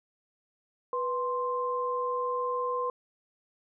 sine tone pair together, 492.6 / 1046.5 Hz, B4 / C6, -5 / 0 cents, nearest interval octave + minor second, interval 1305 cents, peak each -31 / -30 dBFS, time 0.93-2.9 s, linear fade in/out 2 ms, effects none

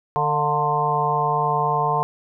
harmonic tone with a mistuned harmonic, 149.7 Hz, D3, 33 cents sharp, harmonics 1 / 3 / 4 / 5 / 6 / 7, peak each -27 / -27 / -34 / -24 / -23 / -23 dBFS, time 0.16-2.03 s, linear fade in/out 0 ms, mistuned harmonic 5, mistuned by -72 cents, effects none

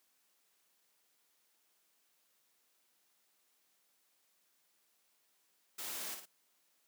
white noise with echo, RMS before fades -43 dBFS, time 5.78-6.15 s, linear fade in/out 10 ms, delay 54 ms, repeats 2, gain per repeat -6 dB, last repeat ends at 6.258 s, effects white hiss -75 dBFS RMS until 6.87 s + high-pass 200 Hz 12 dB/octave

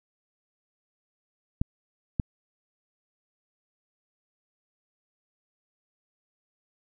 clicks, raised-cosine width 5 ms, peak -12 dBFS, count 2, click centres 1.615 / 2.198 s, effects none

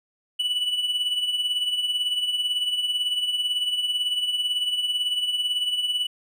triangle tone with tremolo, 2960 Hz, F#7, in tune, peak -18 dBFS, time 0.39-6.07 s, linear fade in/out 10 ms, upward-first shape triangle, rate 18 Hz, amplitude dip 65%, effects none

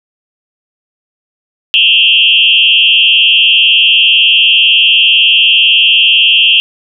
sine tone with frequency modulation, 2960 Hz, F#7, in tune, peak -4 dBFS, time 1.74-6.6 s, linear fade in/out 0 ms, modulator 122 Hz, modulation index 2.6, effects none

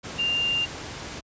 sine tone in noise, 2794 Hz, F7, in tune, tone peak -22 dBFS, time 0.18-0.66 s, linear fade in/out 20 ms, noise pink, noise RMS -36 dBFS, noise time 0.03-1.21 s, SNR +11 dB, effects high-pass 60 Hz 12 dB/octave + resampled to 16000 Hz

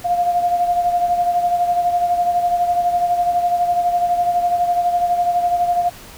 sine beating tone pair, 702 / 714 Hz, F5 / F5, +9 / +38 cents, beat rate 12 Hz, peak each -15 / -23 dBFS, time 0.04-5.9 s, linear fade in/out 20 ms, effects pink hiss -39 dBFS RMS until 6.17 s

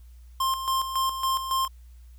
square tone with tremolo, 1057 Hz, C6, 17 cents sharp, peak -23 dBFS, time 0.4-1.68 s, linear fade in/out 5 ms, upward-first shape square, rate 3.6 Hz, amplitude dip 60%, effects added 60 Hz sine -45 dBFS peak until 2.18 s + white hiss -66 dBFS RMS until 2.18 s

